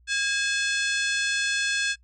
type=harmonic tone with a mistuned harmonic; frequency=859 Hz; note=A5; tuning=42 cents flat; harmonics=2 / 3 / 4 / 5 / 6 / 7 / 8 / 9 / 10; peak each=-26 / -30 / -32 / -34 / -36 / -37 / -38 / -39 / -40 dBFS; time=0.07-1.96 s; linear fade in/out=50 ms; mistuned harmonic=2; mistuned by=-92 cents; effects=noise-tail reverb RT60 0.1 s tail -23 dB re dry + added 60 Hz sine -55 dBFS peak until 2.03 s